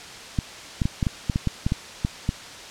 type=clicks; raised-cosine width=5 ms; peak=-9 dBFS; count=12; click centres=0.388 / 0.818 / 0.855 / 1.028 / 1.068 / 1.298 / 1.359 / 1.473 / 1.665 / 1.721 / 2.049 / 2.291 s; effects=white hiss -39 dBFS RMS until 2.7 s + low-pass 6000 Hz 12 dB/octave